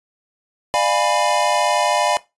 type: chord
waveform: square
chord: D diminished seventh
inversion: none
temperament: equal with one note detuned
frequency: 599.3 / 698.5 / 830.6 / 987.8 Hz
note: D5 / F5 / Ab5 / Cb6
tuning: +35 / 0 / 0 / 0 cents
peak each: -22 dBFS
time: 0.74-2.17 s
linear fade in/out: 0 ms
effects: noise-tail reverb RT60 0.2 s tail -17 dB re dry + resampled to 24000 Hz